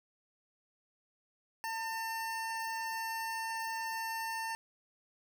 25% pulse tone, 901 Hz, A5, 41 cents sharp, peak -32 dBFS, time 1.64-4.55 s, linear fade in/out 0 ms, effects none

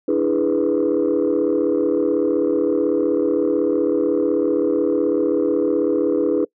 sine chord, E dominant seventh, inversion third, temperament equal, 293.7 / 329.6 / 415.3 / 493.9 Hz, D4 / E4 / G#4 / B4, 0 / 0 / 0 / 0 cents, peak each -20 dBFS, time 0.08-6.45 s, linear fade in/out 5 ms, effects noise-tail reverb RT60 0.1 s tail -24 dB re dry + tanh soft clip ceiling -10 dBFS

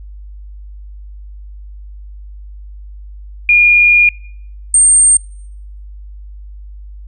sine tone pair in turn, 2426 / 8673 Hz, D#7 / C#9, -44 / -39 cents, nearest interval octave + minor seventh, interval 2205 cents, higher second, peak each -5 dBFS, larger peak neither, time 3.49-4.09 / 4.74-5.17 s, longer first, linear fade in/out 2 ms, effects noise-tail reverb RT60 0.7 s tail -25 dB re dry + added 50 Hz sine -29 dBFS peak until 7.07 s

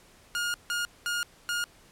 sawtooth tone bursts at uneven times, 1424 Hz, F6, 33 cents sharp, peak -24 dBFS, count 4, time 0.35-0.54 / 0.7-0.85 / 1.06-1.23 / 1.49-1.64 s, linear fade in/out 0 ms, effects pink hiss -57 dBFS RMS until 1.91 s + low-pass 12000 Hz 12 dB/octave

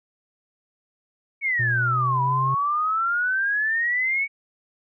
sine exponential two-way sweep, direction down then up, 2253 to 969 to 2253 Hz, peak -20 dBFS, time 1.41-4.28 s, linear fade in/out 50 ms, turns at 2.22 s
triangle tone with pitch glide, 120 to 133.15 Hz, B2 to C3, -49 to +31 cents, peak -22 dBFS, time 1.59-2.55 s, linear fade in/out 10 ms, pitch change +180 cents, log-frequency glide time 1.78-2.32 s
effects none

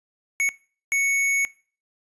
square tone bursts at uneven times, 2217 Hz, C#7, in tune, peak -20 dBFS, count 2, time 0.4-0.49 / 0.92-1.45 s, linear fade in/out 0 ms, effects noise-tail reverb RT60 0.4 s tail -21 dB re dry + resampled to 24000 Hz

